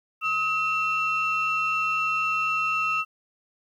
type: tone pair together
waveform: sine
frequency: 1275 / 2702 Hz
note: D#6 / E7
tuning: +42 / +42 cents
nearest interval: octave + minor second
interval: 1300 cents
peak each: -24 dBFS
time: 0.21-3.05 s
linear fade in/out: 50 ms
effects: tanh soft clip ceiling -17 dBFS + 10-bit